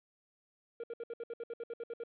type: tone bursts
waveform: triangle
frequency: 466.2 Hz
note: A#4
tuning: in tune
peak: -36 dBFS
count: 13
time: 0.8-2.036 s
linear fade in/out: 2 ms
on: 36 ms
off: 64 ms
effects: resampled to 8000 Hz + 11-bit